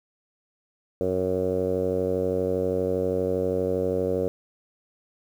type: tone with low-pass filter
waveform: 10% pulse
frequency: 92.5 Hz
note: F#2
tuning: in tune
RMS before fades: -25 dBFS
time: 1.01-4.28 s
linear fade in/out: 0 ms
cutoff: 510 Hz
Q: 5.2
effects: 9-bit